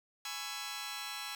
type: chord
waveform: 10% pulse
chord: C# minor seventh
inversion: second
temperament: just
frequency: 831.5 / 997.9 / 1108.7 / 1330.5 Hz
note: G#5 / B5 / C#6 / E6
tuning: +2 / +18 / 0 / +16 cents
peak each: -36 / -39 / -39 / -36 dBFS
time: 0.25-1.35 s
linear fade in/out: 2 ms
effects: none